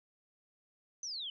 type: exponential sweep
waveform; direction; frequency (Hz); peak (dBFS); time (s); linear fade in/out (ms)
sine; down; 6210 to 2960; -38; 1.03-1.3; 2
effects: none

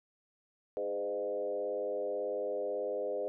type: tone with frequency modulation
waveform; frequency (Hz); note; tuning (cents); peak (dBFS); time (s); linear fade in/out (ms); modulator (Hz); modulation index
sine; 510; C5; -44; -32; 0.77-3.28; 0; 98.2; 1.2
effects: none

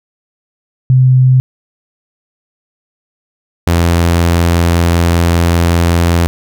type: tone pair in turn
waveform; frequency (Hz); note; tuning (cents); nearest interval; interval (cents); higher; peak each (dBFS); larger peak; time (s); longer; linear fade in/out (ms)
sine / sawtooth; 128.8 / 85.17; C3 / F2; -27 / -43; perfect fifth; 716; first; -4; neither; 0.9-1.4 / 3.67-6.27; second; 0
effects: none

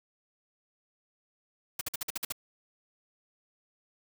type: noise bursts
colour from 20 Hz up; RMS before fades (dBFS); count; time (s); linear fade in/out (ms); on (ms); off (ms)
white; -33; 8; 1.79-2.323; 5; 22; 51
effects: none

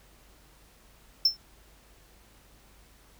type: tone with exponential decay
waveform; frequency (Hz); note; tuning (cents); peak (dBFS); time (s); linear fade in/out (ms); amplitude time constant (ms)
triangle; 5340; E8; +22; -14; 1.25-1.37; 5; 26
effects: added 50 Hz sine -59 dBFS peak until 3.19 s + pink hiss -59 dBFS RMS until 3.19 s

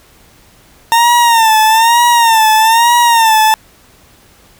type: tone with vibrato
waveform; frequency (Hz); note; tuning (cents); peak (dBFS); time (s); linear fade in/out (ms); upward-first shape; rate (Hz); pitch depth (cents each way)
40% pulse; 912; A#5; -38; -5; 0.92-3.54; 0; sine; 1.1; 86
effects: pink hiss -45 dBFS RMS until 4.59 s

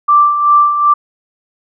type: tone with tremolo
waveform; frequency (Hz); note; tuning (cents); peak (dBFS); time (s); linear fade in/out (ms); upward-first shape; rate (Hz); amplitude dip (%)
sine; 1174.7; D6; 0; -4; 0.08-0.94; 10; sine; 2.6; 60
effects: none

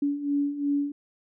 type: beating tone pair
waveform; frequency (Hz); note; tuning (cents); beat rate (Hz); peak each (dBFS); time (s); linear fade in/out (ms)
sine; 283.6 / 286.4; C#4 / D4; +40 / -43; 2.8; -30 / -25; 0.02-0.92; 5
effects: none

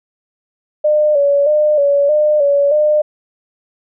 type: tone with vibrato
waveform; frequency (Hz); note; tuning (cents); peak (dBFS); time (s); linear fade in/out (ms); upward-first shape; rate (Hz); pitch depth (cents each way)
sine; 585; D5; -7; -9; 0.84-3.02; 10; square; 1.6; 54
effects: none

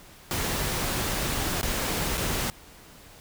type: noise with dropouts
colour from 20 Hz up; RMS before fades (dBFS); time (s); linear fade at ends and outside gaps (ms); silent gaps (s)
pink; -28; 0.31-2.5; 0; 1.613-1.63 / 2.173-2.178
effects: pink hiss -50 dBFS RMS until 3.2 s

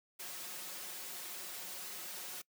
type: noise with comb filter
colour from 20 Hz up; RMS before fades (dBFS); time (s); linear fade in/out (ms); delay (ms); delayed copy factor
white; -45; 0.19-2.42; 10; 5.5; +0.85
effects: noise-tail reverb RT60 0.1 s tail -23 dB re dry + high-pass 200 Hz 12 dB/octave

